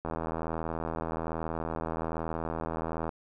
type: click train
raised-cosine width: 1 ms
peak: -19 dBFS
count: 248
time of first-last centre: 0.05-3.092 s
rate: 81.2 Hz
effects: none